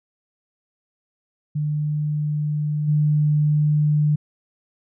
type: tone with level steps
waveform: sine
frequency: 149.9 Hz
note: D3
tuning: 36 cents sharp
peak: -20 / -15 dBFS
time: 1.55-4.16 s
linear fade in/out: 10 ms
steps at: 2.87 s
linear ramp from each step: 20 ms
effects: none